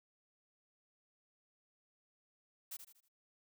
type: noise with echo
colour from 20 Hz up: blue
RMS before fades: -45 dBFS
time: 2.71-2.77 s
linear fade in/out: 10 ms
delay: 79 ms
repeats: 4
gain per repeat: -8 dB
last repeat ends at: 3.086 s
effects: none